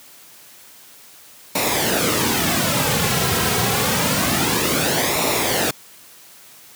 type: noise with flanger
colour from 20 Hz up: pink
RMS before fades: -19 dBFS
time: 1.55-5.71 s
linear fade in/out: 5 ms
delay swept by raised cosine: 0.63 to 3.43 ms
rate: 0.27 Hz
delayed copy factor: -0.6
effects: white hiss -45 dBFS RMS until 6.75 s + high-pass 100 Hz 12 dB/octave